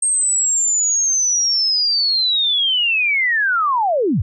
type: linear sweep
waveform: sine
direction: down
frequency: 8500 to 65.41 Hz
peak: -14 dBFS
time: 0.02-4.22 s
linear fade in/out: 5 ms
effects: none